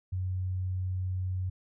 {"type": "tone", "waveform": "sine", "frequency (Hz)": 92.5, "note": "F#2", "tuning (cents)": 0, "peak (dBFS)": -29, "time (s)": [0.12, 1.5], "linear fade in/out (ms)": 10, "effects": []}